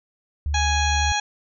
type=tone with vibrato; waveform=sine; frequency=73.42 Hz; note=D2; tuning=in tune; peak=-21 dBFS; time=0.46-1.12 s; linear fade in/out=0 ms; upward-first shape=square; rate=13 Hz; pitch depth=13 cents each way
type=harmonic tone; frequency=830.6 Hz; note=G#5; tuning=in tune; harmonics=1 / 2 / 3 / 4 / 5 / 7 / 8; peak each=-24 / -27 / -29 / -30 / -31 / -32 / -33 dBFS; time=0.54-1.2 s; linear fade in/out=5 ms
effects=none